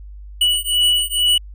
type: beating tone pair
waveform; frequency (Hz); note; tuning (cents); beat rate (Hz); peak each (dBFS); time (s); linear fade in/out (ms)
square; 2944 / 2946.2; F#7 / F#7; -9 / -8; 2.2; -18; 0.41-1.38; 5
effects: added 50 Hz sine -33 dBFS peak until 1.54 s